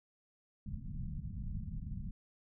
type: low-pass noise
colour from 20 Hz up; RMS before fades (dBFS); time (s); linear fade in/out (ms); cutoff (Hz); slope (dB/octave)
pink; -41; 0.66-2.11; 5; 210; 48
effects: none